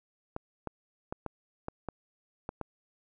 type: clicks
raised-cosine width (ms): 1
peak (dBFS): -21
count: 8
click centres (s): 0.364 / 0.673 / 1.125 / 1.263 / 1.684 / 1.887 / 2.491 / 2.613
effects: none